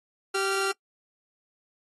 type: tone pair together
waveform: sawtooth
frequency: 388.9 / 1386 Hz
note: G4 / F6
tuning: -14 / -14 cents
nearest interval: octave + minor seventh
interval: 2200 cents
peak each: -23 / -24 dBFS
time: 0.34-0.72 s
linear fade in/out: 10 ms
effects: noise-tail reverb RT60 0.1 s tail -25 dB re dry + AAC 32 kbps